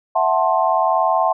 sine chord, F# half-diminished seventh, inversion third, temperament equal with one note detuned, 659.3 / 740 / 880 / 1056.2 Hz, E5 / F#5 / A5 / C6, 0 / 0 / 0 / +16 cents, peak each -19 / -19 / -20 / -20 dBFS, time 0.15-1.33 s, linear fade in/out 10 ms, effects none

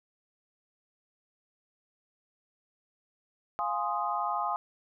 sine chord, F minor seventh, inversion none, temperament equal, 698.5 / 830.6 / 1046.5 / 1244.5 Hz, F5 / Ab5 / C6 / Eb6, 0 / 0 / 0 / 0 cents, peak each -35 / -33 / -34 / -33 dBFS, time 3.59-4.56 s, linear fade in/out 0 ms, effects none

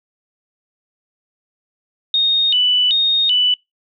sine tone with vibrato, 3322 Hz, G#7, in tune, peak -12 dBFS, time 2.14-3.54 s, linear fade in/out 2 ms, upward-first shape square, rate 1.3 Hz, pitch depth 190 cents each way, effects noise-tail reverb RT60 0.2 s tail -26 dB re dry

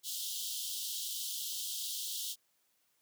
pink high-pass noise, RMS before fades -39 dBFS, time 0.03-2.36 s, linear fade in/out 50 ms, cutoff 3000 Hz, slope 96 dB/octave, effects white hiss -75 dBFS RMS until 3.01 s + high-pass 100 Hz 12 dB/octave

